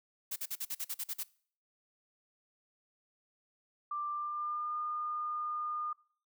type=noise bursts; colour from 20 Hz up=blue; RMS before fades=-37 dBFS; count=10; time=0.31-1.235 s; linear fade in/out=10 ms; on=52 ms; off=45 ms
type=tone with pitch glide; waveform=sine; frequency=1182 to 1216.6 Hz; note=D6 to D#6; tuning=+11 to -39 cents; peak=-34 dBFS; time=3.91-5.93 s; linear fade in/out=5 ms; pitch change=+50 cents; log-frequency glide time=4.1-4.78 s
effects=noise-tail reverb RT60 0.5 s tail -22 dB re dry